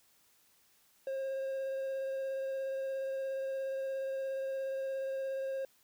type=tone with vibrato; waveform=triangle; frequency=536 Hz; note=C5; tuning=42 cents sharp; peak=-32 dBFS; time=1.07-5.65 s; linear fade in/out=2 ms; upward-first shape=sine; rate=17 Hz; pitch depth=11 cents each way; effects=white hiss -68 dBFS RMS until 5.83 s